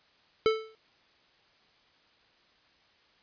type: tone with exponential decay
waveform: square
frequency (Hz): 440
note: A4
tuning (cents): 0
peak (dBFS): -19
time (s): 0.46-0.75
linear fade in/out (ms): 0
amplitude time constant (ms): 63
effects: white hiss -64 dBFS RMS until 3.22 s + resampled to 11025 Hz